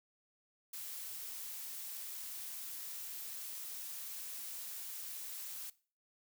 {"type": "noise", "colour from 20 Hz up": "blue", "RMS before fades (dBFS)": -45, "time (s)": [0.73, 5.7], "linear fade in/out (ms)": 5, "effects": ["noise-tail reverb RT60 0.4 s tail -20 dB re dry"]}